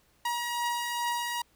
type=beating tone pair; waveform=sawtooth; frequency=952 / 954.4 Hz; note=A#5 / A#5; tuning=+36 / +41 cents; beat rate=2.4 Hz; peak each=-34 / -26 dBFS; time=0.25-1.42 s; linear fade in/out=5 ms; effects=pink hiss -66 dBFS RMS until 1.55 s